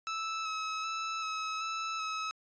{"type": "tone with vibrato", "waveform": "sawtooth", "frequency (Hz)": 1300, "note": "E6", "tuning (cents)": -24, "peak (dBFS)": -30, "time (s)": [0.07, 2.31], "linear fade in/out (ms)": 0, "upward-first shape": "square", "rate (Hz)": 1.3, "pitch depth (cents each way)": 17, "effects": ["resampled to 16000 Hz"]}